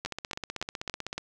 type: two click trains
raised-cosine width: 0.2 ms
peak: -17 / -15 dBFS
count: 18 / 5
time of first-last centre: 0.06-1.129 / 0.05-1.18 s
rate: 15.9 / 3.54 Hz
effects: none